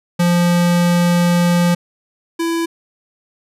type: tone pair in turn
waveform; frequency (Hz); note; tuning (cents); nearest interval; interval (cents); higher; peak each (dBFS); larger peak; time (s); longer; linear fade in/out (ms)
square; 174.3 / 333.2; F3 / E4; -3 / +19; major seventh; 1122; second; -12 / -17; first; 0.19-1.75 / 2.39-2.66; first; 10
effects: resampled to 32000 Hz